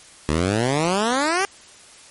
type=exponential sweep; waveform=10% pulse; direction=up; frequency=72.9 to 404.4 Hz; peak=-10 dBFS; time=0.29-1.45 s; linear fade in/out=0 ms; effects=white hiss -46 dBFS RMS until 2.1 s + MP3 48 kbps